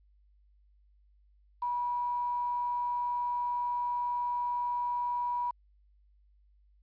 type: tone with quantisation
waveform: sine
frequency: 971 Hz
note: B5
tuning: 30 cents flat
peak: -29 dBFS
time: 1.62-5.51 s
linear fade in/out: 5 ms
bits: 9
effects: added 50 Hz sine -61 dBFS peak until 6.82 s + resampled to 11025 Hz